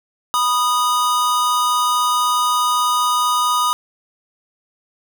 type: tone pair together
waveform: square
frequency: 982.6 / 1238 Hz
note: B5 / D#6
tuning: -9 / -9 cents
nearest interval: major third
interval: 400 cents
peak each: -21 / -17 dBFS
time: 0.34-3.73 s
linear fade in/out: 0 ms
effects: none